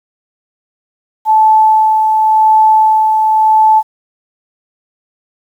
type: tone with tremolo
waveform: sine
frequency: 871 Hz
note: A5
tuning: 18 cents flat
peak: -4 dBFS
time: 1.25-3.83 s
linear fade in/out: 50 ms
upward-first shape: sine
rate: 0.91 Hz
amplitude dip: 35%
effects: 7-bit